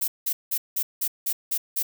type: noise bursts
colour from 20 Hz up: violet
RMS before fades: -25 dBFS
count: 8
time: 0.01-1.83 s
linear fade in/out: 10 ms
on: 70 ms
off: 180 ms
effects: none